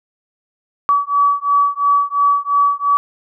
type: beating tone pair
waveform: sine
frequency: 1141 / 1143.9 Hz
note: C#6 / D6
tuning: +50 / -46 cents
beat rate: 2.9 Hz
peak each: -15 dBFS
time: 0.89-2.97 s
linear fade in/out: 0 ms
effects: none